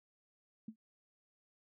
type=tone with exponential decay; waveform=sine; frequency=220 Hz; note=A3; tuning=in tune; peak=-39 dBFS; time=0.68-0.76 s; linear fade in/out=5 ms; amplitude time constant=17 ms; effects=none